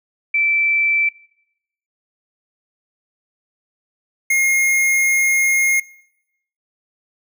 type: tone pair in turn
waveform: sine / square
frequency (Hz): 2329 / 2142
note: D7 / C7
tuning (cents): -15 / +40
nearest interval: minor second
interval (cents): 145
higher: first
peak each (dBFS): -14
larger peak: neither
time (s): 0.34-1.09 / 4.3-5.8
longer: second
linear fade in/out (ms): 5
effects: noise-tail reverb RT60 0.8 s tail -21 dB re dry